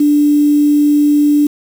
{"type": "tone with quantisation", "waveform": "sine", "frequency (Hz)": 293.7, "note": "D4", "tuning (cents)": 0, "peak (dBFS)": -7, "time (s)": [0, 1.47], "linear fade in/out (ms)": 5, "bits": 5, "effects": []}